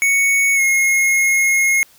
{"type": "tone with pitch glide", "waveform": "square", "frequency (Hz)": [2221, 2157], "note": ["C#7", "C#7"], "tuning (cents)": [3, -48], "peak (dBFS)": -13, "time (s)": [0.02, 1.83], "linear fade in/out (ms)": 0, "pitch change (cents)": -51, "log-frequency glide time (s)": [0.55, 0.61], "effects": ["white hiss -50 dBFS RMS until 1.98 s"]}